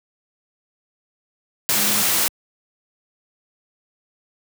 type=tone in noise; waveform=sine; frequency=207.7 Hz; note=G#3; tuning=in tune; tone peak=-30 dBFS; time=1.76-2.02 s; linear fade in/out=0 ms; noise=white; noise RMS=-19 dBFS; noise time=1.69-2.28 s; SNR=-14 dB; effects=high-pass 100 Hz 12 dB/octave